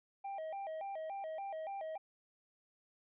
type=tone with vibrato; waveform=triangle; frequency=708 Hz; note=F5; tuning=23 cents sharp; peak=-38 dBFS; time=0.24-1.98 s; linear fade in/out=10 ms; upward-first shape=square; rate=3.5 Hz; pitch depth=190 cents each way; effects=resampled to 8000 Hz